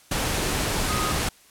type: tone in noise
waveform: sine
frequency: 1248 Hz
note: D#6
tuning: 5 cents sharp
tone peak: -28 dBFS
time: 0.89-1.12 s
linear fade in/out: 5 ms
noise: pink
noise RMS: -25 dBFS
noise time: 0.11-1.29 s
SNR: -6 dB
effects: white hiss -54 dBFS RMS until 1.5 s + low-pass 12000 Hz 12 dB/octave